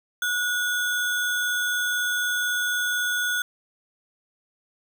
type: tone with sample-and-hold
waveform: sine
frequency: 1458 Hz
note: F#6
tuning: 26 cents flat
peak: -22 dBFS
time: 0.22-3.42 s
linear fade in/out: 2 ms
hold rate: 4900 Hz
effects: none